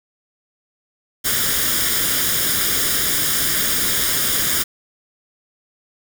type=noise with comb filter; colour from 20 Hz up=white; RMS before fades=-19 dBFS; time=1.24-4.64 s; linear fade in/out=20 ms; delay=0.58 ms; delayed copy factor=+0.65; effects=none